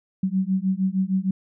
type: beating tone pair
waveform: sine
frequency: 186.4 / 192.9 Hz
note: F#3 / G3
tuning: +13 / -28 cents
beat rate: 6.5 Hz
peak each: -23 dBFS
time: 0.23-1.31 s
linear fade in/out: 5 ms
effects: none